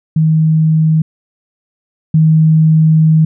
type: tone pair in turn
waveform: sine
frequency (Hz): 158.1 / 158.1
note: D#3 / D#3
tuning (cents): +28 / +28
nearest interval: unison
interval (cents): 0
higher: neither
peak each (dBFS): -7 / -5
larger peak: second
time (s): 0.16-1.02 / 2.14-3.25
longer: second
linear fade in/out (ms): 5
effects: none